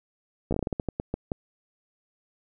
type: slowing click train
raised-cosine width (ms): 2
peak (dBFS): -14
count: 13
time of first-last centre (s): 0.51-1.318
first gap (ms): 14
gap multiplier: 1.26
effects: none